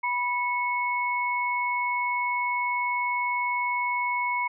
sine tone pair together, 980 / 2200 Hz, B5 / C#7, -14 / -14 cents, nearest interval octave + major second, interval 1400 cents, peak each -26 / -28 dBFS, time 0.03-4.48 s, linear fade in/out 10 ms, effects none

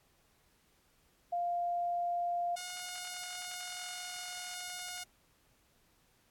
sine / 5% pulse tone pair in turn, 698 / 721.4 Hz, F5 / F#5, -1 / -44 cents, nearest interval minor second, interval 57 cents, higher second, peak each -31 / -29 dBFS, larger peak second, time 1.32-2.56 / 2.56-5.04 s, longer second, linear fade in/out 10 ms, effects pink hiss -70 dBFS RMS until 6.3 s + AAC 64 kbps

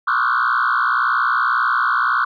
sine tone with frequency modulation, 1287 Hz, E6, 42 cents flat, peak -13 dBFS, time 0.07-2.25 s, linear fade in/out 10 ms, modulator 60.9 Hz, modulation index 3.8, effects tanh soft clip ceiling -12 dBFS

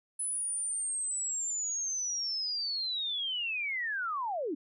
sine linear sweep, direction down, 10160 to 261.6 Hz, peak -31 dBFS, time 0.19-4.55 s, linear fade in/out 10 ms, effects none

